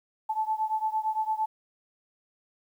sine beating tone pair, 868 / 876.8 Hz, A5 / A5, -24 / -6 cents, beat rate 8.8 Hz, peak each -28 / -30 dBFS, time 0.29-1.46 s, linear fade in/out 10 ms, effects 10-bit

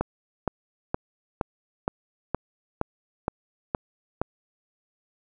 click train, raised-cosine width 1 ms, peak -10 dBFS, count 10, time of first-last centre 0.01-4.216 s, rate 2.14 Hz, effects none

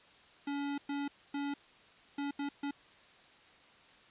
square tone bursts at uneven times, 283.7 Hz, C#4, 40 cents sharp, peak -35 dBFS, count 6, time 0.47-0.78 / 0.89-1.08 / 1.34-1.54 / 2.18-2.31 / 2.39-2.49 / 2.63-2.71 s, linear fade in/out 5 ms, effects white hiss -60 dBFS RMS until 4.1 s + resampled to 8000 Hz

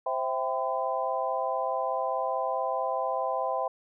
sine chord, C major seventh, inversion none, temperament equal with one note detuned, 523.3 / 659.3 / 784 / 1012.6 Hz, C5 / E5 / G5 / B5, 0 / 0 / 0 / +43 cents, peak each -32 dBFS, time 0.06-3.68 s, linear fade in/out 5 ms, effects none

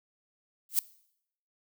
violet noise with exponential growth, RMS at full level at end -20 dBFS, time 0.69-0.79 s, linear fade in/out 1 ms, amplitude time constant 20 ms, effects noise-tail reverb RT60 0.7 s tail -20 dB re dry

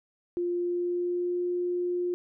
sine tone with pitch glide, 350.4 to 354.7 Hz, F4 to F4, +6 to +27 cents, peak -26 dBFS, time 0.37-2.14 s, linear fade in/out 0 ms, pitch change +21 cents, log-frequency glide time 0.5-1.44 s, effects none

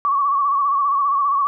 sine tone with vibrato, 1124 Hz, C#6, 24 cents sharp, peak -15 dBFS, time 0.05-1.47 s, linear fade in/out 0 ms, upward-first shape sine, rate 15 Hz, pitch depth 62 cents each way, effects none

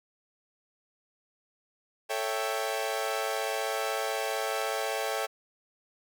sawtooth chord, A dominant seventh, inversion none, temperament equal, 440 / 554.4 / 659.3 / 784 Hz, A4 / C#5 / E5 / G5, 0 / 0 / 0 / 0 cents, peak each -31 dBFS, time 2.09-5.27 s, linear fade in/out 20 ms, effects none

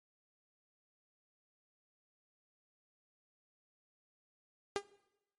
sawtooth tone with exponential decay, 403 Hz, G4, 48 cents sharp, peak -25 dBFS, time 4.76-4.84 s, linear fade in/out 0 ms, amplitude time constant 17 ms, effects noise-tail reverb RT60 0.9 s tail -20 dB re dry + MP3 48 kbps

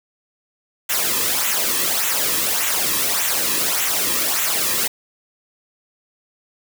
white noise with flanger, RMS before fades -20 dBFS, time 0.89-4.88 s, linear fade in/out 10 ms, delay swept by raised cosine 0.2 to 1.4 ms, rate 1.7 Hz, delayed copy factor -0.65, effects none

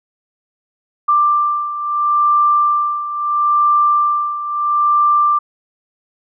sine beating tone pair, 1182 / 1182.75 Hz, D6 / D6, +11 / +12 cents, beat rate 0.75 Hz, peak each -13 / -18 dBFS, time 1.08-5.39 s, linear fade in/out 10 ms, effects none

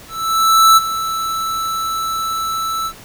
square tone with ADSR envelope, 1318.5 Hz, E6, in tune, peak -6 dBFS, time 0.08-2.93 s, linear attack 690 ms, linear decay 24 ms, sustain -13 dB, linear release 69 ms, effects pink hiss -39 dBFS RMS until 3.04 s

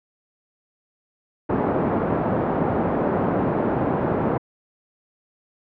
pink band-pass noise, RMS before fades -22 dBFS, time 1.49-4.38 s, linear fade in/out 10 ms, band 160 to 840 Hz, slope 12 dB/octave, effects low-pass 2000 Hz 12 dB/octave

